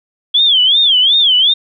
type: tone with vibrato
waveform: sine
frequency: 3300 Hz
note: G#7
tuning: 12 cents flat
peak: -7 dBFS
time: 0.34-1.54 s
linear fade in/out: 10 ms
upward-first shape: sine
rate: 2.7 Hz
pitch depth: 190 cents each way
effects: none